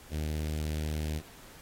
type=tone with notch filter; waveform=sawtooth; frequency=76.8 Hz; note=D#2; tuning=22 cents flat; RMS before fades=-33 dBFS; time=0.1-1.22 s; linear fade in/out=50 ms; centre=1100 Hz; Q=0.75; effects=pink hiss -53 dBFS RMS until 1.61 s + AAC 48 kbps